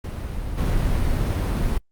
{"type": "noise with level steps", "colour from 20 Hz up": "brown", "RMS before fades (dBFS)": [-29, -21], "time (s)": [0.04, 1.78], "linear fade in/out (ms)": 5, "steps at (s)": 0.57, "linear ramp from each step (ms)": 20, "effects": ["noise-tail reverb RT60 0.1 s tail -26 dB re dry", "Opus 48 kbps"]}